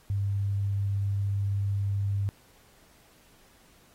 sine tone, 99.7 Hz, G2, 30 cents sharp, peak -25 dBFS, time 0.1-2.29 s, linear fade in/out 0 ms, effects pink hiss -60 dBFS RMS until 3.94 s + AAC 48 kbps

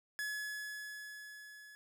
45% pulse tone with level ramp, 1700 Hz, G#6, 40 cents sharp, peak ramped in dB -36 to -53 dBFS, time 0.19-1.75 s, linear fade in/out 0 ms, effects none

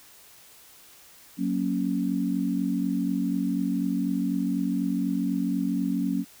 sine chord, F# major, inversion none, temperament equal, 185 / 233.1 / 277.2 Hz, F#3 / A#3 / C#4, 0 / 0 / 0 cents, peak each -28 / -29 / -27 dBFS, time 1.37-6.25 s, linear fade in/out 50 ms, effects white hiss -52 dBFS RMS until 6.4 s

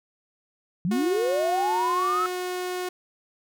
sine linear sweep, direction up, 160 to 1318.5 Hz, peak -22 dBFS, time 0.85-2.26 s, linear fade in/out 0 ms
sawtooth tone, 363 Hz, F#4, 33 cents flat, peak -24 dBFS, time 0.91-2.89 s, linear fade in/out 5 ms
effects none

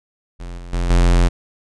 square tone with level steps, 43.65 Hz, F1, in tune, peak -29 / -32 / -18 / -11 dBFS, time 0.39-1.29 s, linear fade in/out 20 ms, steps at 0.58 / 0.73 / 0.9 s, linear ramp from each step 5 ms, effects resampled to 22050 Hz

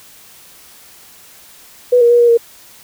sine tone with pitch steps, 492.7 / 473.2 / 479.2 / 475.5 / 466.5 Hz, B4 / A#4 / A#4 / A#4 / A#4, -4 / +26 / +48 / +34 / +1 cents, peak -6 dBFS, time 1.92-2.375 s, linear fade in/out 10 ms, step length 91 ms, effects white hiss -42 dBFS RMS until 2.83 s

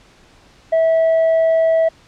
sine tone with tanh clipping, 651 Hz, E5, 22 cents flat, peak -12 dBFS, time 0.72-1.89 s, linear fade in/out 10 ms, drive 2 dB, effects pink hiss -49 dBFS RMS until 2.07 s + low-pass 6000 Hz 12 dB/octave

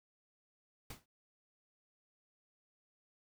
pink noise with exponential decay, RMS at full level -43 dBFS, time 0.9-1.06 s, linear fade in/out 5 ms, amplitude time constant 33 ms, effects none

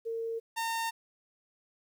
sine / sawtooth tone pair in turn, 456 / 912 Hz, A#4 / A#5, -38 / -38 cents, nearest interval octave, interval 1200 cents, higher second, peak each -32 / -27 dBFS, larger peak second, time 0.05-0.4 / 0.56-0.91 s, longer neither, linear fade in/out 20 ms, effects 11-bit

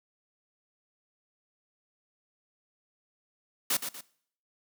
white noise with echo, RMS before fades -27 dBFS, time 3.7-3.77 s, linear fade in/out 5 ms, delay 120 ms, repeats 2, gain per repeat -8 dB, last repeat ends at 4.01 s, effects noise-tail reverb RT60 0.6 s tail -20 dB re dry + high-pass 150 Hz 12 dB/octave

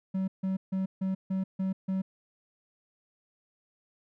triangle tone bursts, 190 Hz, F#3, 46 cents sharp, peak -25 dBFS, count 7, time 0.14-2.02 s, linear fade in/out 10 ms, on 140 ms, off 150 ms, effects none

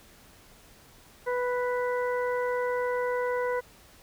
harmonic tone, 493.9 Hz, B4, in tune, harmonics 1 / 2 / 3 / 4, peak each -27 / -33 / -37 / -39 dBFS, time 1.26-3.61 s, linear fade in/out 20 ms, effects pink hiss -55 dBFS RMS until 4.02 s

